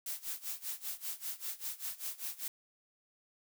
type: noise with tremolo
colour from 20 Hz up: blue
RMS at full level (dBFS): -38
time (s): 0.06-2.48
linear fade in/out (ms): 2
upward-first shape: sine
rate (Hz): 5.1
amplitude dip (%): 90
effects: none